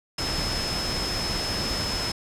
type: tone in noise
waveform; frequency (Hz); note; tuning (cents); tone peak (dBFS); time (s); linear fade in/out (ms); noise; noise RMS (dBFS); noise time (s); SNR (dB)
sine; 5190; E8; -28; -29; 0.18-2.12; 5; pink; -29; 0.18-2.12; -3
effects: low-pass 9000 Hz 12 dB/octave